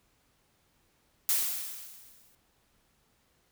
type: noise with exponential decay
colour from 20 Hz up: blue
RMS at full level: -25 dBFS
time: 1.29-2.35 s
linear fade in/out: 1 ms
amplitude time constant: 230 ms
effects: pink hiss -70 dBFS RMS until 3.51 s